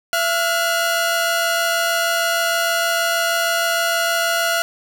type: tone pair together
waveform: sawtooth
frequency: 674 / 1434.4 Hz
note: E5 / F6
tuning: +38 / +46 cents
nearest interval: octave + minor second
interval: 1308 cents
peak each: -16 dBFS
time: 0.13-4.62 s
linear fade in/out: 0 ms
effects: none